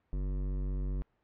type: tone with hard clipping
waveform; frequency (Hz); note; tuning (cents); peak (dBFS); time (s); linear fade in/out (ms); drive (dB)
sine; 47.71; G1; -46; -33; 0.13-1.02; 0; 14
effects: pink hiss -75 dBFS RMS until 1.23 s + low-pass 2000 Hz 12 dB/octave